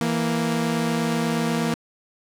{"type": "tone pair together", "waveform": "sawtooth", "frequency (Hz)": [164.83, 233.1], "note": ["E3", "A#3"], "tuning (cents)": [0, 0], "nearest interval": "tritone", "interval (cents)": 600, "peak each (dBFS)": [-21, -19], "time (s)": [0.01, 1.74], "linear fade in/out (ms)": 0, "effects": ["low-pass 12000 Hz 12 dB/octave", "9-bit"]}